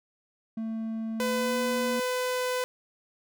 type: tone with pitch glide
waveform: triangle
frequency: 223.2 to 235.7 Hz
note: A3 to A#3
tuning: +25 to +19 cents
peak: -28 dBFS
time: 0.57-2 s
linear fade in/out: 5 ms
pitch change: +94 cents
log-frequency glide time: 1.3-1.56 s
type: tone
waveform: sawtooth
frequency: 503 Hz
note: B4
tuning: 32 cents sharp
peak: -23 dBFS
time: 1.2-2.64 s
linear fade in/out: 0 ms
effects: none